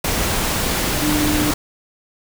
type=tone in noise; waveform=sine; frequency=300.3 Hz; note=D4; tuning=39 cents sharp; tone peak=-18 dBFS; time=1.02-1.51 s; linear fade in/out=5 ms; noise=pink; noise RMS=-20 dBFS; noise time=0.04-1.54 s; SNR=-1 dB; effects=none